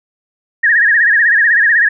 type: tone with vibrato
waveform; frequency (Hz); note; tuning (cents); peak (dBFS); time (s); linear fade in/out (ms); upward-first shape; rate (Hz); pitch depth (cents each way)
sine; 1760; A6; 0; -7; 0.63-1.89; 10; sine; 16; 130
effects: none